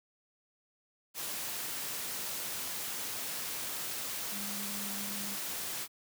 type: tone in noise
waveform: sine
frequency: 202.4 Hz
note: G#3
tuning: 44 cents flat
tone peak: -43 dBFS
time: 4.3-5.37 s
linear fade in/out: 50 ms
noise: white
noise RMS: -38 dBFS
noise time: 1.14-5.88 s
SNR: -8 dB
effects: high-pass 100 Hz 12 dB/octave